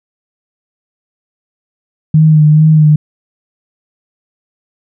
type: tone with vibrato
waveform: sine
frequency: 154.2 Hz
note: D#3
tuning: 15 cents flat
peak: -3 dBFS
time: 2.14-2.96 s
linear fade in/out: 5 ms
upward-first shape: sine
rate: 2.3 Hz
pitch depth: 33 cents each way
effects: none